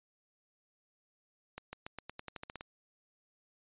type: accelerating click train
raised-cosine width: 0.3 ms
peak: -26 dBFS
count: 12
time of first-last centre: 1.58-2.609 s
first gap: 150 ms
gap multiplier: 0.9
effects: resampled to 8000 Hz